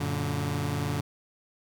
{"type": "chord", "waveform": "sawtooth", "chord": "Gb augmented", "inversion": "none", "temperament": "just", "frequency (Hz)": [92.5, 115.62, 144.53], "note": ["Gb2", "Bb2", "D3"], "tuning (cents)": [0, -14, -27], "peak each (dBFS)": [-29, -30, -26], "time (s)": [0, 1.01], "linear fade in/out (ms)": 10, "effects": []}